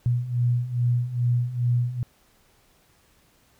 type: beating tone pair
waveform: sine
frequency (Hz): 119.9 / 122.3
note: A#2 / B2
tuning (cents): +49 / -16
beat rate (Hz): 2.4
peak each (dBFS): -26 / -22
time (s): 0.06-2.03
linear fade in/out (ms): 0
effects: pink hiss -61 dBFS RMS until 3.59 s